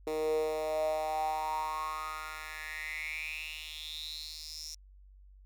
10% pulse tone with high-pass filter sweep, 155.56 Hz, D#3, in tune, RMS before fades -36 dBFS, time 0.07-4.75 s, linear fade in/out 2 ms, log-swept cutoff 400 to 5700 Hz, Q 7.8, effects added 48 Hz sine -53 dBFS peak until 5.45 s

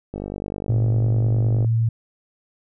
click train, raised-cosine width 2 ms, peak -16 dBFS, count 76, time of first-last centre 0.14-1.646 s, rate 49.8 Hz
sine tone, 113.8 Hz, A#2, 41 cents flat, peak -16 dBFS, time 0.69-1.89 s, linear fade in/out 5 ms
effects none

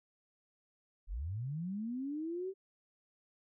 sine linear sweep, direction up, 36 to 392 Hz, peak -36 dBFS, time 1.07-2.54 s, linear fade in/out 50 ms, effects none

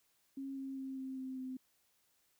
sine tone with pitch steps, 271.6 / 268.9 / 266.3 / 263.7 / 261.1 / 258.6 Hz, C#4 / C4 / C4 / C4 / C4 / C4, -35 / +47 / +31 / +14 / -3 / -20 cents, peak -40 dBFS, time 0.37-1.57 s, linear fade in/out 5 ms, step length 200 ms, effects white hiss -75 dBFS RMS until 2.39 s

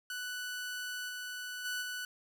sawtooth tone with level steps, 1486 Hz, F#6, 7 cents sharp, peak -34 / -36 / -31 / -34 dBFS, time 0.1-2.05 s, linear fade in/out 2 ms, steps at 1.08 / 1.64 / 1.81 s, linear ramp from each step 20 ms, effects none

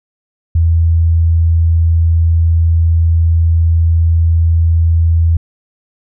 sine tone, 82.7 Hz, E2, 6 cents sharp, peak -7 dBFS, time 0.55-5.37 s, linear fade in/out 5 ms, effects none

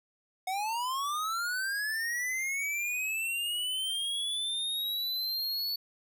square linear sweep, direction up, 729 to 4462 Hz, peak -31 dBFS, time 0.47-5.76 s, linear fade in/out 5 ms, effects none

